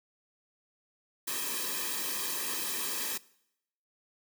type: noise with comb filter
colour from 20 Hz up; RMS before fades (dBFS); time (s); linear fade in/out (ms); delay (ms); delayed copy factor
white; -34; 1.27-3.18; 10; 1.4; -0.85
effects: noise-tail reverb RT60 0.8 s tail -22 dB re dry + high-pass 200 Hz 12 dB/octave